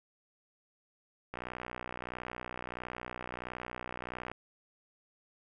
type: click train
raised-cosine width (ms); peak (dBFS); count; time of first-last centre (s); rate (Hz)
0.5; -24; 184; 1.34-4.316; 61.5
effects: none